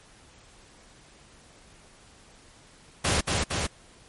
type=noise with echo; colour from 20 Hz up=pink; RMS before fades=-24 dBFS; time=3.04-3.21 s; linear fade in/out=10 ms; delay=230 ms; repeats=2; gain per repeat=-2 dB; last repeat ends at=3.67 s; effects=pink hiss -54 dBFS RMS until 4.08 s + MP3 48 kbps